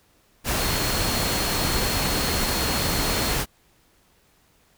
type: tone in noise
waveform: sine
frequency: 4295 Hz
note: C8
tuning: 44 cents sharp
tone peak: -31 dBFS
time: 0.57-3.36 s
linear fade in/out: 50 ms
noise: pink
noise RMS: -24 dBFS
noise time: 0.44-3.46 s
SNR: -10 dB
effects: pink hiss -61 dBFS RMS until 4.77 s